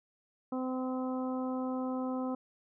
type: harmonic tone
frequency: 257.1 Hz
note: C4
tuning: 30 cents flat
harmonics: 1 / 2 / 3 / 4 / 5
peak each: -33 / -39 / -43 / -45 / -47 dBFS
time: 0.52-2.35 s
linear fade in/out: 5 ms
effects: none